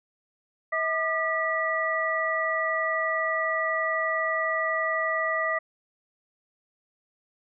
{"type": "tone cluster", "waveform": "sine", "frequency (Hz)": [644, 1207, 1948], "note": ["E5", "D6", "B6"], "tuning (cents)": [-41, 47, -24], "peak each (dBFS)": [-29, -29, -27], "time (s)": [0.72, 5.59], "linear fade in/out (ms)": 10, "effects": []}